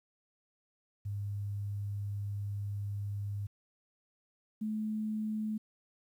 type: tone pair in turn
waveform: sine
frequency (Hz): 101.5 / 215.6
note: G#2 / A3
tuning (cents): -39 / -35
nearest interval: octave + minor second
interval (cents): 1304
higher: second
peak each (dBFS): -34 / -32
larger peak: second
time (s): 1.05-3.47 / 4.61-5.58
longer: first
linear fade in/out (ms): 10
effects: 11-bit